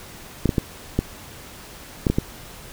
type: clicks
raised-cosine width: 3 ms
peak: -5 dBFS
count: 7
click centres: 0.457 / 0.492 / 0.582 / 0.99 / 2.068 / 2.1 / 2.185 s
effects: pink hiss -41 dBFS RMS until 2.72 s